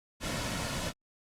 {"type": "noise with comb filter", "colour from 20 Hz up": "pink", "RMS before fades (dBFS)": -34, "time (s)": [0.2, 0.93], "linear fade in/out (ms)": 50, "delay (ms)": 2.5, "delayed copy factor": -0.55, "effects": ["low-pass 9000 Hz 12 dB/octave", "Opus 48 kbps"]}